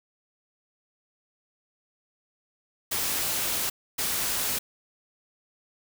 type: noise bursts at uneven times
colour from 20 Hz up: white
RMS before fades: -28 dBFS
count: 2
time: 2.91-3.7 / 3.98-4.59 s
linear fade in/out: 10 ms
effects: none